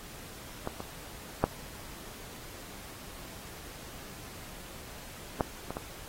clicks, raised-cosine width 1 ms, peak -18 / -24 / -8 / -12 / -22 / -20 dBFS, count 6, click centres 0.674 / 0.804 / 1.44 / 5.408 / 5.706 / 5.769 s, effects pink hiss -47 dBFS RMS until 6.08 s + AAC 48 kbps

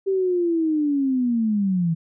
sine linear sweep, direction down, 392 to 159.9 Hz, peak -18 dBFS, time 0.06-1.95 s, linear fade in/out 20 ms, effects none

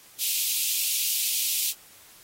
white high-pass noise, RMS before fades -26 dBFS, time 0.18-1.74 s, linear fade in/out 50 ms, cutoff 2500 Hz, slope 48 dB/octave, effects white hiss -52 dBFS RMS until 2.23 s + AAC 48 kbps

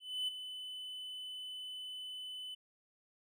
triangle tone with ADSR envelope, 3012 Hz, F#7, 30 cents sharp, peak -31 dBFS, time 0-2.55 s, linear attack 280 ms, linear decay 12 ms, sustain -10 dB, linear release 11 ms, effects none

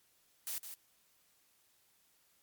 blue noise with echo, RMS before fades -39 dBFS, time 0.47-0.58 s, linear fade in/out 0 ms, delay 160 ms, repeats 1, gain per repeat -8 dB, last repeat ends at 0.74 s, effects white hiss -71 dBFS RMS until 2.42 s + MP3 96 kbps

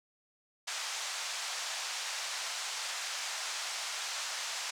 white band-pass noise, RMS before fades -38 dBFS, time 0.67-4.71 s, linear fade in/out 10 ms, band 670 to 7100 Hz, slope 24 dB/octave, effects none

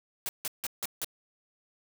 white noise bursts, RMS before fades -33 dBFS, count 5, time 0.26-1.045 s, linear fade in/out 0 ms, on 29 ms, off 160 ms, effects none

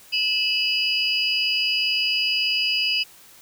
sine tone cluster, 2608 / 2948 / 4911 Hz, E7 / F#7 / D#8, -19 / -7 / -23 cents, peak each -24 dBFS, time 0.12-3.04 s, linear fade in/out 20 ms, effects white hiss -49 dBFS RMS until 3.41 s

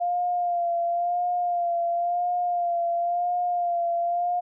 sine tone with vibrato, 698.5 Hz, F5, in tune, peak -22 dBFS, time 0-4.41 s, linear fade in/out 20 ms, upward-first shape sine, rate 0.96 Hz, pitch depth 33 cents each way, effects none

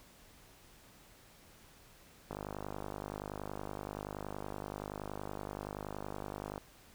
click train, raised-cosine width 1 ms, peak -26 dBFS, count 217, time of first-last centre 2.31-6.579 s, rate 50.6 Hz, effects pink hiss -60 dBFS RMS until 6.94 s

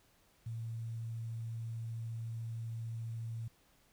sine tone with quantisation, 114.2 Hz, A#2, 35 cents flat, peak -38 dBFS, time 0.46-3.48 s, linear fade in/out 5 ms, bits 11, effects pink hiss -69 dBFS RMS until 3.92 s

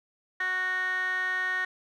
15% pulse tone with band-pass filter, 370 Hz, F#4, in tune, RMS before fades -29 dBFS, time 0.4-1.65 s, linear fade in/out 5 ms, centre 1800 Hz, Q 8.5, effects none

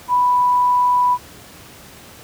sine tone, 987.8 Hz, B5, in tune, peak -12 dBFS, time 0.08-1.18 s, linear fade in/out 50 ms, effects pink hiss -41 dBFS RMS until 2.23 s + high-pass 60 Hz 12 dB/octave

